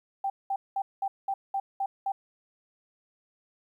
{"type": "tone bursts", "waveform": "sine", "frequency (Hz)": 784, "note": "G5", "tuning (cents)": 0, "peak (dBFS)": -26, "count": 8, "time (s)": [0.24, 2.12], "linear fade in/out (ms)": 5, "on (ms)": 60, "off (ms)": 200, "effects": ["11-bit"]}